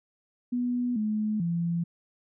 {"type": "tone with pitch steps", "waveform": "sine", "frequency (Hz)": [245.2, 213.8, 170], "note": ["B3", "A3", "F3"], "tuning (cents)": [-12, -49, -46], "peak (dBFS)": -25, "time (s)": [0.52, 1.84], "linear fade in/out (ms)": 10, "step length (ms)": 440, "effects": []}